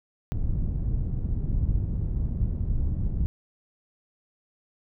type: low-pass noise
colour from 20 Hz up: pink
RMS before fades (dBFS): -26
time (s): 0.32-3.26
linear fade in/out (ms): 0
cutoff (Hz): 120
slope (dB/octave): 12
effects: none